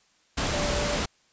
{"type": "tone in noise", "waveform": "sine", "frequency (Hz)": 585, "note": "D5", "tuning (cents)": -7, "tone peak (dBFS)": -30, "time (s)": [0.53, 0.97], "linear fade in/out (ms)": 10, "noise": "pink", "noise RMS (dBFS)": -27, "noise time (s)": [0.37, 1.06], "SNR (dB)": -6, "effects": ["white hiss -64 dBFS RMS until 1.32 s", "resampled to 16000 Hz"]}